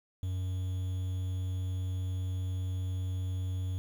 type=tone with quantisation; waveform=triangle; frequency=92.5 Hz; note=F#2; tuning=in tune; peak=-29 dBFS; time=0.23-3.78 s; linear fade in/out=0 ms; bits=9; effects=none